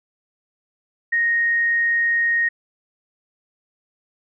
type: tone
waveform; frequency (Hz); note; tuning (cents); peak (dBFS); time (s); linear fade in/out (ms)
sine; 1864.7; A#6; 0; -16; 1.12-2.49; 10
effects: none